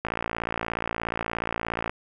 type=click train; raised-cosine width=0.5 ms; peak=-12 dBFS; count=106; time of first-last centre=0.05-1.895 s; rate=56.9 Hz; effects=none